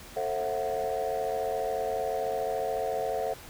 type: chord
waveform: sine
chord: F# half-diminished seventh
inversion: first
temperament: just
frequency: 444 / 532.8 / 666 / 740 Hz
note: A4 / C5 / E5 / F#5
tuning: +16 / +31 / +18 / 0 cents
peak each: -32 dBFS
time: 0.16-3.34 s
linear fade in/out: 10 ms
effects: tanh soft clip ceiling -22 dBFS + pink hiss -47 dBFS RMS until 3.49 s